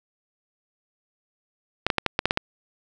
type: clicks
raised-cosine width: 0.3 ms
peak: -4 dBFS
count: 8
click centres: 1.866 / 1.902 / 1.983 / 2.063 / 2.191 / 2.256 / 2.309 / 2.374 s
effects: none